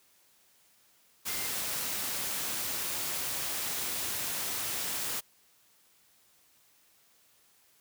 sine tone in noise, 2093 Hz, C7, in tune, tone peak -44 dBFS, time 1.27-1.49 s, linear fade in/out 20 ms, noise white, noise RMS -34 dBFS, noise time 1.25-5.21 s, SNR -13 dB, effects white hiss -65 dBFS RMS until 7.8 s + high-pass 60 Hz 12 dB/octave

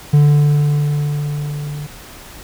triangle tone with level ramp, 146.83 Hz, D3, in tune, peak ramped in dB -4 to -22 dBFS, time 0.13-1.87 s, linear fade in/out 10 ms, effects pink hiss -37 dBFS RMS until 2.43 s

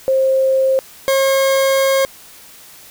sine / 40% pulse tone pair in turn, 530 / 539.6 Hz, C5 / C#5, +22 / -47 cents, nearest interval unison, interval 31 cents, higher second, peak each -11 dBFS, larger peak neither, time 0.08-0.79 / 1.08-2.05 s, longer second, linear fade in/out 0 ms, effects white hiss -41 dBFS RMS until 2.9 s

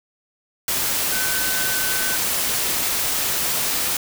sine tone in noise, 1519 Hz, F#6, 45 cents sharp, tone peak -27 dBFS, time 1.12-2.16 s, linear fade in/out 2 ms, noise white, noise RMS -22 dBFS, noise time 0.68-3.97 s, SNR -8 dB, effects none

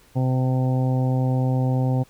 harmonic tone, 129 Hz, C3, 24 cents flat, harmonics 1 / 2 / 3 / 4 / 5 / 6 / 7, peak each -19 / -26 / -37 / -31 / -38 / -34 / -40 dBFS, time 0.15-2.04 s, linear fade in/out 20 ms, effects pink hiss -55 dBFS RMS until 2.09 s

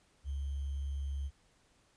sine tone with sample-and-hold, 69.3 Hz, C#2, in tune, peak -34 dBFS, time 0.24-1.31 s, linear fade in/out 50 ms, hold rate 3150 Hz, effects pink hiss -69 dBFS RMS until 1.96 s + resampled to 22050 Hz

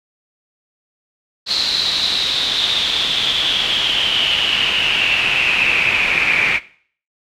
brown noise with band-pass filter sweep, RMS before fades -17 dBFS, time 1.46-6.6 s, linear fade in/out 50 ms, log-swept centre 4200 to 2300 Hz, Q 8.9, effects noise-tail reverb RT60 0.5 s tail -18 dB re dry

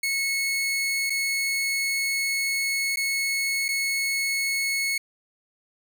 sawtooth tone with dropouts, 2193 Hz, C#7, 19 cents flat, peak -20 dBFS, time 0.03-4.98 s, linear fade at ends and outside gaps 5 ms, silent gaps 1.098-1.102 / 2.96-2.97 / 3.683-3.687 s, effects none

